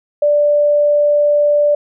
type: tone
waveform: sine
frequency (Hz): 587.3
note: D5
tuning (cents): 0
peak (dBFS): -9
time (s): 0.22-1.75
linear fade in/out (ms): 5
effects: none